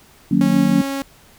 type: chord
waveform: sine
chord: D# minor seventh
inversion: none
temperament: just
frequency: 155.56 / 186.68 / 233.3 / 280 Hz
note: D#3 / F#3 / A#3 / C#4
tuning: 0 / +16 / +2 / +18 cents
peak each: -22 / -17 / -17 / -18 dBFS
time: 0.31-0.82 s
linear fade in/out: 5 ms
type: tone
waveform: sawtooth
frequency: 274.6 Hz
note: C#4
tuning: 16 cents flat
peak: -18 dBFS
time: 0.41-1.02 s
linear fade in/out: 0 ms
effects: pink hiss -49 dBFS RMS until 1.38 s